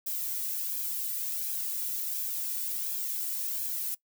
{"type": "noise with flanger", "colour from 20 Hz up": "violet", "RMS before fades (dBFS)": -33, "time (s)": [0.06, 3.95], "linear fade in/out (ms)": 10, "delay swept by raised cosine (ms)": [1.2, 2.08], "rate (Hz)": 1.4, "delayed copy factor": 0.6, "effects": ["noise-tail reverb RT60 0.1 s tail -20 dB re dry"]}